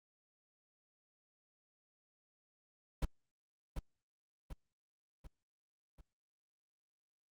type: noise with echo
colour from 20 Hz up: brown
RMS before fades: -31 dBFS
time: 3.02-3.05 s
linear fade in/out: 5 ms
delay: 740 ms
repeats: 4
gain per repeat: -6 dB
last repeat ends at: 6.01 s
effects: Opus 48 kbps